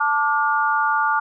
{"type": "chord", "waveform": "sine", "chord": "D minor", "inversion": "second", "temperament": "equal with one note detuned", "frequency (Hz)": [880, 1174.7, 1429.6], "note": ["A5", "D6", "F6"], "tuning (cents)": [0, 0, 40], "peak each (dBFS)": -21, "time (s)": [0, 1.2], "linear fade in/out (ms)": 10, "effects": []}